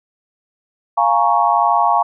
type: chord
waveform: sine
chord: Bb minor seventh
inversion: second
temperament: equal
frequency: 698.5 / 830.6 / 932.3 / 1108.7 Hz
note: F5 / Ab5 / Bb5 / Db6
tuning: 0 / 0 / 0 / 0 cents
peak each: -17 dBFS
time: 0.97-2.03 s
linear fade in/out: 10 ms
effects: none